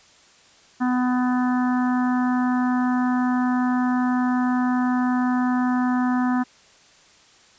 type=harmonic tone; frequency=250.3 Hz; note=B3; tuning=23 cents sharp; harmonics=1 / 3 / 4 / 5 / 6 / 7; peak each=-19 / -29 / -31 / -33 / -35 / -36 dBFS; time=0.8-6.44 s; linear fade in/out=20 ms; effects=white hiss -53 dBFS RMS until 7.58 s + resampled to 16000 Hz